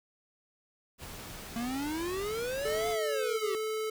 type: noise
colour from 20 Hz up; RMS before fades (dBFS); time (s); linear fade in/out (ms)
pink; -44; 0.98-2.97; 50
type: exponential two-way sweep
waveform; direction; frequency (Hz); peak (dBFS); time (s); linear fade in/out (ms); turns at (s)
square; up then down; 227.9 to 706 to 377.9; -33; 1.56-3.55; 0; 2.89
type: tone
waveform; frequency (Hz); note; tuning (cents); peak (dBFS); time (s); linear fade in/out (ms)
square; 435.3; A4; -19; -32; 2.65-3.9; 5
effects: none